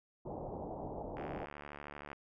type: low-pass noise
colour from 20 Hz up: white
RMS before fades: -43 dBFS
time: 0.25-1.46 s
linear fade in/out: 10 ms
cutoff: 850 Hz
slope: 48 dB/octave
type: click train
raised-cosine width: 0.5 ms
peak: -31 dBFS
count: 71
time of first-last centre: 1.17-2.13 s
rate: 72.9 Hz
effects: none